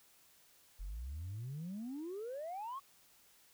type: exponential sweep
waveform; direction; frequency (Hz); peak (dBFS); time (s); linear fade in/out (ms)
sine; up; 41.71 to 1136; -39; 0.79-2.8; 20
effects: tanh soft clip ceiling -38 dBFS + white hiss -66 dBFS RMS until 3.53 s